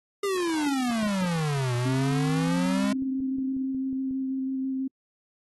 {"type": "exponential two-way sweep", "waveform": "square", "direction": "down then up", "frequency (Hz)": [409.6, 120, 208], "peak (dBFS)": -25, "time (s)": [0.23, 2.93], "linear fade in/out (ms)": 5, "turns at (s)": 1.75}
{"type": "click train", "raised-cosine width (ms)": 3, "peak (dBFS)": -33, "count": 18, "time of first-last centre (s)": [1.03, 4.11], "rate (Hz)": 5.52}
{"type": "tone with vibrato", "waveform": "sine", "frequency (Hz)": 264.6, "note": "C4", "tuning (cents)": 20, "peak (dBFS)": -26, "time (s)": [1.85, 4.88], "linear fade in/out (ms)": 10, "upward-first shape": "square", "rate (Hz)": 6.1, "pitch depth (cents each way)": 9}
{"effects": ["AAC 32 kbps"]}